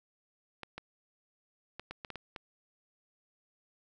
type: clicks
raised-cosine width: 0.3 ms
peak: -25 dBFS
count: 8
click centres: 0.633 / 0.78 / 1.796 / 1.91 / 2.048 / 2.103 / 2.157 / 2.362 s
effects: none